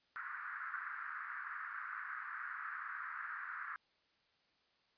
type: band-pass noise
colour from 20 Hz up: white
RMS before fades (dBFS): -45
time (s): 0.16-3.76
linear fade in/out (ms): 0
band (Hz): 1200 to 1700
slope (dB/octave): 48
effects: white hiss -75 dBFS RMS until 4.97 s + resampled to 11025 Hz